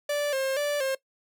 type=tone with vibrato; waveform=45% pulse; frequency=558 Hz; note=C#5; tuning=11 cents sharp; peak=-25 dBFS; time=0.09-0.95 s; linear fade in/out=5 ms; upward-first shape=square; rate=2.1 Hz; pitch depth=77 cents each way; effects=noise-tail reverb RT60 0.1 s tail -20 dB re dry